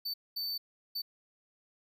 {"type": "tone bursts at uneven times", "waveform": "square", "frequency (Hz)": 4545, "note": "C#8", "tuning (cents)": 42, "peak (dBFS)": -34, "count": 3, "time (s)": [[0.05, 0.14], [0.36, 0.58], [0.95, 1.02]], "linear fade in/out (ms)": 10, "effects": []}